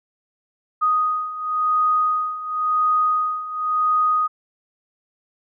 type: beating tone pair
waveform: sine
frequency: 1244.5 / 1245.44 Hz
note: D#6 / D#6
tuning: 0 / +1 cents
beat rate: 0.94 Hz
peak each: -23 / -19 dBFS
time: 0.81-4.28 s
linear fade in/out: 20 ms
effects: none